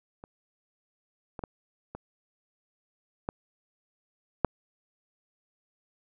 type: clicks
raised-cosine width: 1 ms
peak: -30 / -24 / -20 / -24 / -16 / -7 dBFS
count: 6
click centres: 0.239 / 1.392 / 1.438 / 1.95 / 3.289 / 4.447 s
effects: none